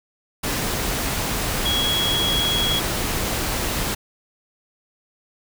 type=tone in noise; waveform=sine; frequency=3322 Hz; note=G#7; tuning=in tune; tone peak=-20 dBFS; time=1.65-2.8 s; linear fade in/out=10 ms; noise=pink; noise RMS=-24 dBFS; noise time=0.43-3.95 s; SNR=+1 dB; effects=none